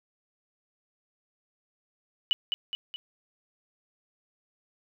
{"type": "tone with echo", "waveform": "sine", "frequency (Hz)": 2960, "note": "F#7", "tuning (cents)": 0, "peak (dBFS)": -20, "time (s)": [2.31, 2.33], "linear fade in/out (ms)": 0, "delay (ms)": 210, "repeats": 3, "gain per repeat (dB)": -5, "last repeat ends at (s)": 2.96, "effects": []}